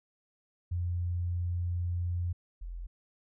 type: tone pair in turn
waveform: sine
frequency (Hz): 87.7 / 43.22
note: F2 / F1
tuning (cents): +8 / -17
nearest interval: octave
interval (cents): 1225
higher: first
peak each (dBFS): -29 / -37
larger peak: first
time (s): 0.71-2.33 / 2.61-2.87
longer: first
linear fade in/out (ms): 10
effects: none